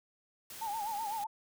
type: noise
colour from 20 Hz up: white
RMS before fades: -47 dBFS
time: 0.5-1.24 s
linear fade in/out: 2 ms
type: tone with vibrato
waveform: sine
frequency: 858 Hz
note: A5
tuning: 44 cents flat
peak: -34 dBFS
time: 0.61-1.27 s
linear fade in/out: 10 ms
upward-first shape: sine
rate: 7.9 Hz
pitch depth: 110 cents each way
effects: none